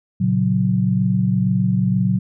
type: chord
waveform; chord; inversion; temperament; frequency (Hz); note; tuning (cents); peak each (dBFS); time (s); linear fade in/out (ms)
sine; F# major; first; equal; 116.54 / 138.59 / 185; A#2 / C#3 / F#3; 0 / 0 / 0; -20 / -22 / -17; 0.2-2.19; 10
effects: none